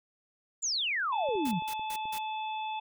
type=exponential sweep; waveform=sine; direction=down; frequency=7380 to 155.56 Hz; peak=-28 dBFS; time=0.62-1.6 s; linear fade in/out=20 ms
type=harmonic tone; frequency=868 Hz; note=A5; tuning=24 cents flat; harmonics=1 / 3 / 4; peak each=-33 / -43 / -45 dBFS; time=1.12-2.8 s; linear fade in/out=10 ms
type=clicks; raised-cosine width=2 ms; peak=-36 dBFS; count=7; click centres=1.289 / 1.354 / 1.472 / 1.531 / 1.622 / 1.795 / 2.055 s
type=noise bursts; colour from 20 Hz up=white; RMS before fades=-42 dBFS; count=4; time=1.45-2.186 s; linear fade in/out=5 ms; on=64 ms; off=160 ms
effects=none